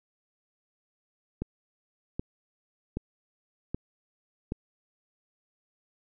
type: click train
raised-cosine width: 3 ms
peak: -18 dBFS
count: 5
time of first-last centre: 1.42-4.521 s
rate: 1.29 Hz
effects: none